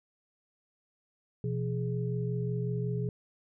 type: tone cluster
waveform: sine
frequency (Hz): 125.5 / 171 / 417.9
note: B2 / F3 / G#4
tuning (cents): +28 / -36 / +11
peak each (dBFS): -31 / -35 / -37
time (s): 1.44-3.09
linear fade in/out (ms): 2
effects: none

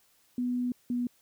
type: tone pair in turn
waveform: sine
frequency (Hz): 246.9 / 243.9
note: B3 / B3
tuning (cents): 0 / -21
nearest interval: unison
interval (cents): 21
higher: first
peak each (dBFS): -27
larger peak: neither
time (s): 0.38-0.72 / 0.9-1.07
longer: first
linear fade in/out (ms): 2
effects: white hiss -66 dBFS RMS until 1.21 s

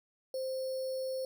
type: tone with sample-and-hold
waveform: sine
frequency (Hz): 523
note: C5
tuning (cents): -1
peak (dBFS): -33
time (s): 0.34-1.25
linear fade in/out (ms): 2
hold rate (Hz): 4900
effects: none

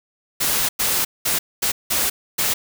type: noise bursts at uneven times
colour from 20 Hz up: white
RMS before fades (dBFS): -20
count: 6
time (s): 0.4-0.69 / 0.79-1.05 / 1.25-1.39 / 1.62-1.72 / 1.9-2.1 / 2.38-2.54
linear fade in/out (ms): 10
effects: none

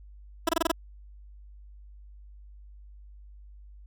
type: tone bursts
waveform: 15% pulse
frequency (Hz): 329.6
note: E4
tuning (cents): 0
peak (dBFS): -15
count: 6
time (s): 0.47-0.716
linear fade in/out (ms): 5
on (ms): 21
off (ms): 24
effects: added 50 Hz sine -46 dBFS peak until 3.86 s

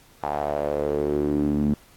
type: tone with band-pass filter sweep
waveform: sawtooth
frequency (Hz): 73.42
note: D2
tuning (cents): 0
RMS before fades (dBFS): -24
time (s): 0.23-1.74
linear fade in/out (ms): 5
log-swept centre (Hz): 830 to 220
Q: 4.5
effects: pink hiss -54 dBFS RMS until 1.96 s + AAC 64 kbps

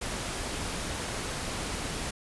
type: noise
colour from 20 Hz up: pink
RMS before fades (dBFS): -34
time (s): 0.01-2.11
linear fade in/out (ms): 10
effects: resampled to 24000 Hz

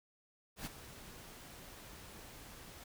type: noise with ADSR envelope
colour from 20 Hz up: pink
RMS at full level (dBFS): -42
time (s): 0.56-2.84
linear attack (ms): 100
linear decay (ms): 21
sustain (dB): -11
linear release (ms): 6
effects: none

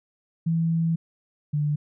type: tone pair in turn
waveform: sine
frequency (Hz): 164.81 / 148.14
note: E3 / D3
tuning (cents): 0 / +15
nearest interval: major second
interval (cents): 185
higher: first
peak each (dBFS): -20 / -21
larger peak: first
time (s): 0.46-0.96 / 1.53-1.76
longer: first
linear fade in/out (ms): 10
effects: none

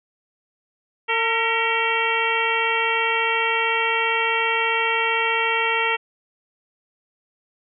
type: harmonic tone with a mistuned harmonic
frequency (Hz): 453.8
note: A#4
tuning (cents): -47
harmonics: 1 / 2 / 3 / 4 / 5 / 6 / 7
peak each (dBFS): -27 / -25 / -27 / -26 / -26 / -25 / -30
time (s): 1.08-5.97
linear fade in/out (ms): 20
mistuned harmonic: 4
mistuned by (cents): +80
effects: none

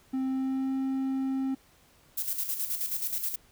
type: tone with pitch glide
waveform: triangle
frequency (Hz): 262.9 to 266.3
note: C4 to C4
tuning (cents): +8 to +31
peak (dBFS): -25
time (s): 0.13-1.55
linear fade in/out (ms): 10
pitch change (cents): +23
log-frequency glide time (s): 0.24-0.74
type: noise with tremolo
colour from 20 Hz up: violet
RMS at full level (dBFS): -30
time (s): 2.17-3.36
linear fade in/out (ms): 10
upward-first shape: square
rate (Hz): 9.4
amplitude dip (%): 55
effects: pink hiss -61 dBFS RMS until 3.51 s

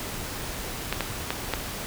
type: clicks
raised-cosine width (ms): 0.3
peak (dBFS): -9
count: 4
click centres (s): 0.926 / 1.007 / 1.305 / 1.537
effects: pink hiss -34 dBFS RMS until 1.86 s

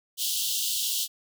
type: high-pass noise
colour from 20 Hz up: pink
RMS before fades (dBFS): -28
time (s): 0.17-1.08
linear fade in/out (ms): 50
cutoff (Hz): 2900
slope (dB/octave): 96
effects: none

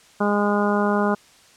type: harmonic tone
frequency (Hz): 205.4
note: G#3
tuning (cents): -19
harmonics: 1 / 2 / 3 / 4 / 5 / 6 / 7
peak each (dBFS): -21 / -24 / -26 / -27 / -28 / -29 / -29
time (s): 0.2-1.15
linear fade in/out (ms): 10
effects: white hiss -52 dBFS RMS until 1.56 s + low-pass 8000 Hz 12 dB/octave

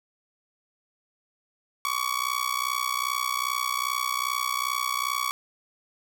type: tone with amplitude modulation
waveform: sawtooth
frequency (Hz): 1128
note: C#6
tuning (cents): +30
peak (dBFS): -18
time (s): 1.85-5.31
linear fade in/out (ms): 0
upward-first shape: sine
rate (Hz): 62.5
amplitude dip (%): 90
effects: 8-bit

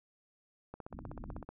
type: click train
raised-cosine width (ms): 1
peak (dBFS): -30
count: 13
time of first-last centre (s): 0.74-1.49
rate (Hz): 16
type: low-pass noise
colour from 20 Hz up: pink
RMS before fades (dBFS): -46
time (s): 0.9-1.45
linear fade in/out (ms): 50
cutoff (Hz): 320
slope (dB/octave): 96
effects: none

